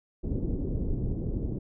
pink low-pass noise, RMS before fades -30 dBFS, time 0.23-1.59 s, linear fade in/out 10 ms, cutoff 380 Hz, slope 24 dB/octave, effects none

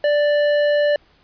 sine tone with tanh clipping, 587.3 Hz, D5, in tune, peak -16 dBFS, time 0.04-0.96 s, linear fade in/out 2 ms, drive 13 dB, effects pink hiss -56 dBFS RMS until 1.23 s + resampled to 11025 Hz

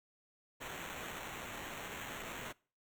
violet noise with sample-and-hold, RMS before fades -45 dBFS, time 0.6-2.53 s, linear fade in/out 20 ms, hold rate 4900 Hz, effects noise-tail reverb RT60 0.4 s tail -24 dB re dry

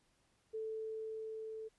sine tone with level ramp, 440 Hz, A4, in tune, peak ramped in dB -38 to -43 dBFS, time 0.53-1.69 s, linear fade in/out 20 ms, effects pink hiss -75 dBFS RMS until 1.78 s + resampled to 24000 Hz

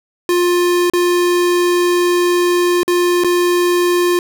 square tone with dropouts, 352.7 Hz, F4, 17 cents sharp, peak -12 dBFS, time 0.29-4.19 s, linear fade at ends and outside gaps 1 ms, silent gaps 0.899-0.935 / 2.832-2.879 / 3.237-3.245 s, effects none

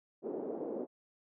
white band-pass noise, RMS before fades -39 dBFS, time 0.22-0.87 s, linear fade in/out 50 ms, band 270 to 500 Hz, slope 24 dB/octave, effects none

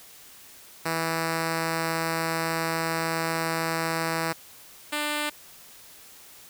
5% pulse tone pair in turn, 163.6 / 297.5 Hz, E3 / D4, -13 / +22 cents, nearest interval minor seventh, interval 1035 cents, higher second, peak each -14 / -15 dBFS, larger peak first, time 0.85-4.33 / 4.92-5.3 s, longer first, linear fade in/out 10 ms, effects white hiss -49 dBFS RMS until 6.49 s

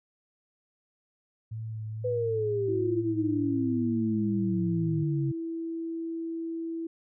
sine tone with vibrato, 110 Hz, A2, in tune, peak -33 dBFS, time 1.51-5.04 s, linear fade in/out 10 ms, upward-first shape sine, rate 2.1 Hz, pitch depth 22 cents each way
sine exponential sweep, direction down, 503 to 134.7 Hz, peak -26 dBFS, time 2.04-5.32 s, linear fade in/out 10 ms
sine tone, 329.6 Hz, E4, in tune, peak -31 dBFS, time 2.68-6.87 s, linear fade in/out 5 ms
effects none

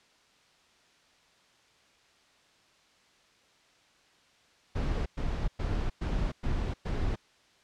brown noise bursts, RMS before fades -30 dBFS, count 6, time 4.75-7.16 s, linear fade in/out 10 ms, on 310 ms, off 110 ms, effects white hiss -63 dBFS RMS until 7.63 s + low-pass 5000 Hz 12 dB/octave

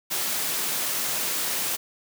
white high-pass noise, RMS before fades -27 dBFS, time 0.1-1.77 s, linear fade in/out 20 ms, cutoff 150 Hz, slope 12 dB/octave, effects none

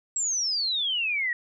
sine exponential sweep, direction down, 7740 to 1873 Hz, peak -24 dBFS, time 0.16-1.33 s, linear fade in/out 2 ms, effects none

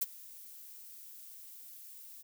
violet noise with ADSR envelope, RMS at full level -29 dBFS, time 0.01-2.23 s, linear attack 11 ms, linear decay 27 ms, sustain -22 dB, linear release 20 ms, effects none

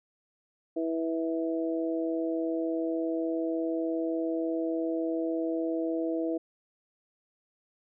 harmonic tone, 163.4 Hz, E3, 15 cents flat, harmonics 2 / 3 / 4, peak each -29 / -34 / -35 dBFS, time 0.76-6.38 s, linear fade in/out 10 ms, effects none

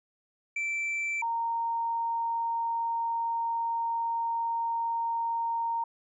triangle / sine tone pair in turn, 2334 / 924.4 Hz, D7 / A#5, -11 / -15 cents, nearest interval octave + major third, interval 1604 cents, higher first, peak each -27 dBFS, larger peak neither, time 0.56-1.22 / 1.22-5.84 s, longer second, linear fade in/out 5 ms, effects resampled to 22050 Hz

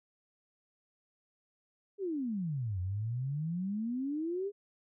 sine exponential two-way sweep, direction down then up, 415.3 to 88.6 to 415.3 Hz, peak -32 dBFS, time 1.98-4.52 s, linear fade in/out 50 ms, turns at 2.8 s, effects none

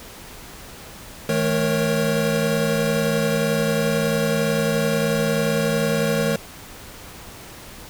square tone cluster, 159.7 / 217.6 / 467.9 / 551 Hz, D#3 / A3 / A#4 / C#5, +45 / -19 / +6 / -11 cents, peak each -25 dBFS, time 1.29-6.36 s, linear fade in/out 2 ms, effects pink hiss -40 dBFS RMS until 7.89 s

